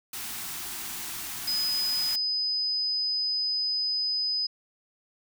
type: band-stop noise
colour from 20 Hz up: white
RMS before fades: -36 dBFS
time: 0.13-2.16 s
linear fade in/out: 5 ms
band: 410 to 670 Hz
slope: 96 dB/octave
type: tone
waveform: sine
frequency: 5010 Hz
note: D#8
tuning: 11 cents sharp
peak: -25 dBFS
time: 1.47-4.47 s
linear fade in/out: 10 ms
effects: none